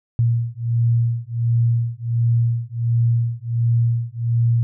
sine beating tone pair, 116.54 / 117.94 Hz, A#2 / A#2, 0 / +21 cents, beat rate 1.4 Hz, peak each -19 dBFS, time 0.19-4.63 s, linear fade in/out 0 ms, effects none

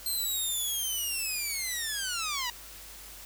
10% pulse linear sweep, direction down, 4186 to 941 Hz, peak -22 dBFS, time 0.06-2.5 s, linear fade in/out 2 ms, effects added 50 Hz sine -53 dBFS peak until 3.25 s + white hiss -47 dBFS RMS until 3.25 s

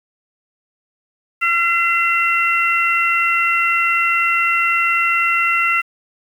harmonic tone, 681 Hz, F5, 44 cents flat, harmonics 2 / 3 / 4, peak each -18 / -18 / -18 dBFS, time 1.41-5.82 s, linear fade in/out 20 ms, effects 7-bit

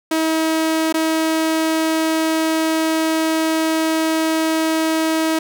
sawtooth tone with dropouts, 320 Hz, D#4, 49 cents sharp, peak -12 dBFS, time 0.11-5.39 s, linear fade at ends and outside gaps 5 ms, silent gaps 0.926-0.941 s, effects none

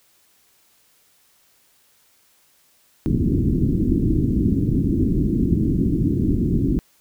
white low-pass noise, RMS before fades -19 dBFS, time 3.06-6.79 s, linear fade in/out 0 ms, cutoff 330 Hz, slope 48 dB/octave, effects white hiss -59 dBFS RMS until 7 s

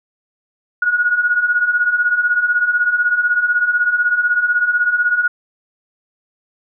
sine beating tone pair, 1438 / 1454 Hz, F#6 / F#6, -50 / -31 cents, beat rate 16 Hz, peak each -19 / -14 dBFS, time 0.82-5.28 s, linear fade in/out 5 ms, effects none

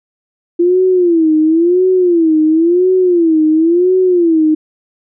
sine tone with vibrato, 340 Hz, F4, 46 cents flat, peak -7 dBFS, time 0.59-4.55 s, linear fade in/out 10 ms, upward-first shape sine, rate 0.96 Hz, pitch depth 160 cents each way, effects none

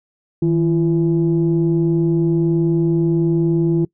sine tone pair together, 159.8 / 338.6 Hz, D#3 / E4, +47 / +46 cents, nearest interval octave + minor second, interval 1299 cents, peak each -15 dBFS, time 0.42-3.85 s, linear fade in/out 5 ms, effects noise-tail reverb RT60 0.1 s tail -23 dB re dry + tanh soft clip ceiling -8 dBFS

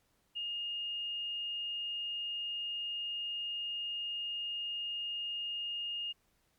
sine tone, 2840 Hz, F7, 28 cents sharp, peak -35 dBFS, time 0.35-6.13 s, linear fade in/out 20 ms, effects pink hiss -74 dBFS RMS until 6.58 s + MP3 96 kbps

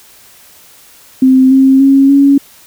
sine tone with pitch steps, 260.8 / 266.7 / 272.8 / 279 Hz, C4 / C4 / C#4 / C#4, -5 / +33 / -28 / +11 cents, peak -3 dBFS, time 1.22-2.38 s, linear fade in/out 5 ms, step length 290 ms, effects white hiss -41 dBFS RMS until 2.66 s

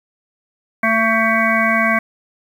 harmonic tone with a mistuned harmonic, 224.3 Hz, A3, 34 cents sharp, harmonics 1 / 3 / 5 / 7 / 9 / 10, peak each -20 / -20 / -20 / -20 / -20 / -20 dBFS, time 0.83-1.99 s, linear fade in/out 5 ms, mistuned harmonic 9, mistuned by -35 cents, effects 7-bit

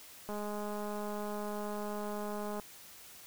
click train, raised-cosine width 1 ms, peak -27 dBFS, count 481, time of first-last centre 0.29-2.598 s, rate 208 Hz, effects white hiss -53 dBFS RMS until 3.26 s

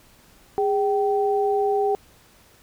sine tone pair together, 410 / 774 Hz, G#4 / G5, -22 / -22 cents, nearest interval major seventh, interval 1100 cents, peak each -20 / -23 dBFS, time 0.58-1.95 s, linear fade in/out 0 ms, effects pink hiss -54 dBFS RMS until 2.62 s

